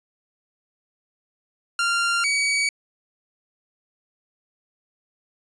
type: tone pair in turn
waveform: sawtooth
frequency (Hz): 1389 / 2267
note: F6 / C#7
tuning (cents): -10 / +38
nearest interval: minor sixth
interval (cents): 848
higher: second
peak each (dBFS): -16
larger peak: neither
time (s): 1.79-2.24 / 2.24-2.69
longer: neither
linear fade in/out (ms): 2
effects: resampled to 22050 Hz